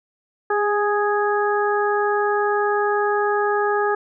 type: harmonic tone with a mistuned harmonic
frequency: 415.3 Hz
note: G#4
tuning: in tune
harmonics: 1 / 2 / 3 / 4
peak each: -20 / -23 / -25 / -26 dBFS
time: 0.5-3.95 s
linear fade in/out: 5 ms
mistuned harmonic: 1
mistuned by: -17 cents
effects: none